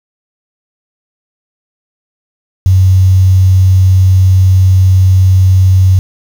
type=tone with quantisation; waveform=sine; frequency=93.7 Hz; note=F#2; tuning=22 cents sharp; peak=-3 dBFS; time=2.66-5.99 s; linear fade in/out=0 ms; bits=5; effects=none